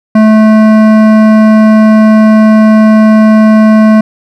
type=tone with hard clipping; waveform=sine; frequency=217.1 Hz; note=A3; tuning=23 cents flat; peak=-3 dBFS; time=0.15-4.01 s; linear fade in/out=5 ms; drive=14 dB; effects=none